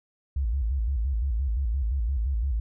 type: tone with vibrato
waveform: sine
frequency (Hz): 61.4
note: B1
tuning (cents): -9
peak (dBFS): -23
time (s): 0.36-2.6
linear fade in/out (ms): 5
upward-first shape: square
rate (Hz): 5.8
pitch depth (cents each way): 190
effects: none